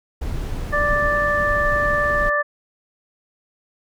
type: noise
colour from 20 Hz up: brown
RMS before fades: -26 dBFS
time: 0.21-2.3 s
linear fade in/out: 10 ms
type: harmonic tone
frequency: 587.3 Hz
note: D5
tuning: in tune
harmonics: 1 / 2 / 3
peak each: -22 / -22 / -20 dBFS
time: 0.72-2.43 s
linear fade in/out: 20 ms
effects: none